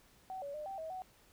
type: tone with pitch steps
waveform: sine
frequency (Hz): 756 / 566 / 604 / 778 / 640 / 747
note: F#5 / C#5 / D5 / G5 / D#5 / F#5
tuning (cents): +37 / +36 / +48 / -13 / +49 / +16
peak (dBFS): -40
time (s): 0.3-1.02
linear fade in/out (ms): 0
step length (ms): 120
effects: pink hiss -65 dBFS RMS until 1.32 s